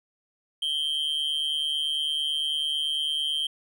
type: tone with amplitude modulation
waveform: triangle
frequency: 3148 Hz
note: G7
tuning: 7 cents sharp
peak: -20 dBFS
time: 0.62-3.47 s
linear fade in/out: 5 ms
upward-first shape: sine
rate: 149 Hz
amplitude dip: 75%
effects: none